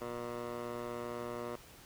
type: tone with band-pass filter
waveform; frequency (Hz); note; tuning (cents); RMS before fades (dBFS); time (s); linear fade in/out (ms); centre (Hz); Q
15% pulse; 120; B2; -49; -41; 0.01-1.56; 5; 750; 1.4
effects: pink hiss -56 dBFS RMS until 1.85 s